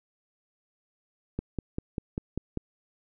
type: click train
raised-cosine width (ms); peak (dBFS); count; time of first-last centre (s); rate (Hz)
3; -17; 7; 1.39-2.573; 5.07
effects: none